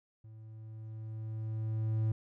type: tone with level ramp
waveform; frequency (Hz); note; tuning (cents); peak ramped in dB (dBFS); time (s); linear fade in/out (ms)
triangle; 110; A2; 0; -47 to -25; 0.24-2.12; 5
effects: none